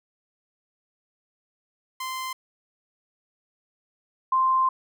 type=tone pair in turn; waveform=sawtooth / sine; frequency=1039 / 1045.6 Hz; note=C6 / C6; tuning=-12 / -1 cents; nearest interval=unison; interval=11 cents; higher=second; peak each=-26 / -18 dBFS; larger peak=second; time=2-2.33 / 4.32-4.69 s; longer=second; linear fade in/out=5 ms; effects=none